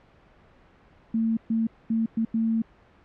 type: tone bursts at uneven times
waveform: sine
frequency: 225.2 Hz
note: A3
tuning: 40 cents sharp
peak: -21 dBFS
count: 5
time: 1.14-1.37 / 1.5-1.67 / 1.9-2.06 / 2.17-2.25 / 2.34-2.62 s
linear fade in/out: 5 ms
effects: pink hiss -56 dBFS RMS until 3.04 s + low-pass 2000 Hz 12 dB/octave